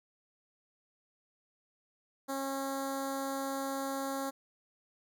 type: tone with notch filter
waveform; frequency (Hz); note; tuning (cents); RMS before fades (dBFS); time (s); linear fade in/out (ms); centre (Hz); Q
10% pulse; 272; C#4; -33; -36; 2.28-4.31; 20; 2600; 0.56
effects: none